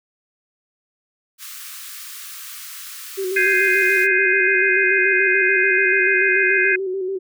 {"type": "high-pass noise", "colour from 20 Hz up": "white", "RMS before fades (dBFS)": -35, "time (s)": [1.38, 4.08], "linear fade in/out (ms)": 50, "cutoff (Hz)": 1100, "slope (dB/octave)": 96}
{"type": "tone with vibrato", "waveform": "sine", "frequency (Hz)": 378.8, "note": "F#4", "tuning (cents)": 41, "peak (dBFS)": -21, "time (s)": [3.17, 7.19], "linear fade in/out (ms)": 20, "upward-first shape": "square", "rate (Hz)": 6.9, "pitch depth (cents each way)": 42}
{"type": "chord", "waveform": "sine", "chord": "Ab major seventh", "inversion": "third", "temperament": "equal", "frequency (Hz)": [1568, 1661.2, 2093, 2489], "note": ["G6", "Ab6", "C7", "Eb7"], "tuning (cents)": [0, 0, 0, 0], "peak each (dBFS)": -20, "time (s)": [3.36, 6.76], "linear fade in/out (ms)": 5}
{"effects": []}